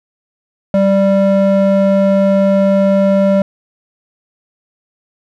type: ring-modulated tone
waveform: triangle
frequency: 392 Hz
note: G4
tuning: in tune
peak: -3 dBFS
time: 0.74-3.42 s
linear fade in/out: 2 ms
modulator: 197 Hz
effects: none